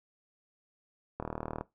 click train, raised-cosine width 1 ms, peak -21 dBFS, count 17, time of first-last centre 1.2-1.61 s, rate 39 Hz, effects noise-tail reverb RT60 0.2 s tail -19 dB re dry

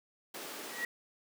pink high-pass noise, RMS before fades -44 dBFS, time 0.34-0.85 s, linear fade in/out 5 ms, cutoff 260 Hz, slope 24 dB/octave
sine tone with exponential growth, 1913 Hz, A#6, 44 cents sharp, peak -30 dBFS, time 0.62-0.85 s, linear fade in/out 1 ms, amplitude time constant 49 ms
effects none

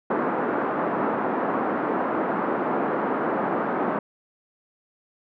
pink band-pass noise, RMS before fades -25 dBFS, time 0.1-3.99 s, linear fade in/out 5 ms, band 220 to 1400 Hz, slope 24 dB/octave, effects none

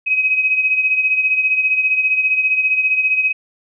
sine beating tone pair, 2531 / 2546 Hz, D#7 / D#7, +29 / +39 cents, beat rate 15 Hz, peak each -14 / -21 dBFS, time 0.06-3.33 s, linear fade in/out 20 ms, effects none

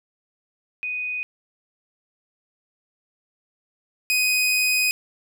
sine / sawtooth tone pair in turn, 2489 / 2501 Hz, D#7 / D#7, 0 / +8 cents, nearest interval unison, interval 8 cents, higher second, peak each -25 / -15 dBFS, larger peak second, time 0.83-1.23 / 4.1-4.91 s, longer second, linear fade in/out 0 ms, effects none

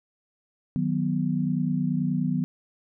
sine chord, B major, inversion first, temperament equal, 155.56 / 185 / 246.9 Hz, D#3 / F#3 / B3, 0 / 0 / 0 cents, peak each -27 dBFS, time 0.76-2.44 s, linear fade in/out 0 ms, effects none

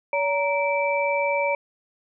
sine tone cluster, 569 / 934 / 2324 Hz, C#5 / A#5 / D7, +45 / +3 / -19 cents, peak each -23 / -26 / -26 dBFS, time 0.13-1.55 s, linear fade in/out 2 ms, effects none

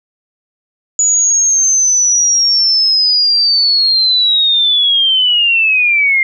sine linear sweep, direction down, 6900 to 2093 Hz, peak -8 dBFS, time 0.99-6.23 s, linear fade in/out 2 ms, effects none

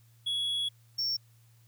triangle tone pair in turn, 3358 / 5465 Hz, G#7 / F8, +18 / -38 cents, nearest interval minor sixth, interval 844 cents, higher second, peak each -27 dBFS, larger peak neither, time 0.26-0.69 / 0.98-1.17 s, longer first, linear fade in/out 10 ms, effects added 115 Hz sine -58 dBFS peak until 1.67 s + white hiss -68 dBFS RMS until 1.67 s

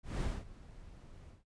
brown noise with ADSR envelope, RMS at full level -32 dBFS, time 0.03-1.44 s, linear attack 180 ms, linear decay 230 ms, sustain -21 dB, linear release 150 ms, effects noise-tail reverb RT60 0.1 s tail -21 dB re dry + resampled to 22050 Hz

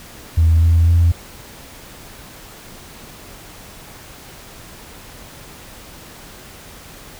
sine tone with pitch steps, 81.7 / 83.27 / 84.87 Hz, E2 / E2 / F2, -15 / +18 / -49 cents, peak -8 dBFS, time 0.37-1.12 s, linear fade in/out 10 ms, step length 250 ms, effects tanh soft clip ceiling -6 dBFS + pink hiss -39 dBFS RMS until 7.19 s

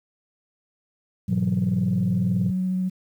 sine tone with vibrato, 185 Hz, F#3, in tune, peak -21 dBFS, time 1.28-2.9 s, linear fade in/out 20 ms, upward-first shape sine, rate 14 Hz, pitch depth 11 cents each way
sine chord, E major, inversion first, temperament equal, 103.83 / 123.47 / 164.81 Hz, G#2 / B2 / E3, 0 / 0 / 0 cents, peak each -26 dBFS, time 1.28-2.51 s, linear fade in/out 10 ms
effects tanh soft clip ceiling -14 dBFS + 9-bit

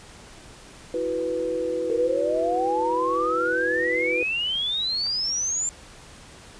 sine chord, E suspended second, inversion none, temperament equal, 329.6 / 370 / 493.9 Hz, E4 / F#4 / B4, 0 / 0 / 0 cents, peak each -31 / -31 / -25 dBFS, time 0.94-4.23 s, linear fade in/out 2 ms
sine exponential sweep, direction up, 448.9 to 7340 Hz, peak -23 dBFS, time 1.9-5.69 s, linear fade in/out 0 ms
clicks, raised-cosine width 0.5 ms, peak -29 dBFS, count 2, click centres 5.058 / 5.067 s
effects pink hiss -46 dBFS RMS until 6.59 s + resampled to 22050 Hz

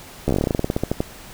slowing click train, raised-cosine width 2 ms, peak -6 dBFS, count 19, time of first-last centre 0.28-1.005 s, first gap 13 ms, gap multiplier 1.12, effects pink hiss -41 dBFS RMS until 1.33 s

